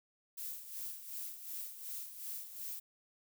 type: noise with tremolo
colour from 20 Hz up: violet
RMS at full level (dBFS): -42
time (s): 0.37-2.8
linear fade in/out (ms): 10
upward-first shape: sine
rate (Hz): 2.7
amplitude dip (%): 65
effects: none